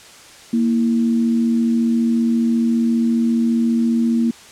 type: tone pair together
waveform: sine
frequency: 232.7 / 327.4 Hz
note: A#3 / E4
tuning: -3 / -12 cents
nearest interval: tritone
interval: 591 cents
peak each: -14 / -25 dBFS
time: 0.53-4.31 s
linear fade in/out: 5 ms
effects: white hiss -42 dBFS RMS until 4.51 s + low-pass 8000 Hz 12 dB/octave